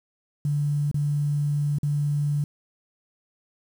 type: tone with dropouts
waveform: sine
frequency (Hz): 145.9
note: D3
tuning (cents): -11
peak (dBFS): -21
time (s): 0.45-2.44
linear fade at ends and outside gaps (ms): 2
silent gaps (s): 0.914-0.943 / 1.785-1.831
effects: 8-bit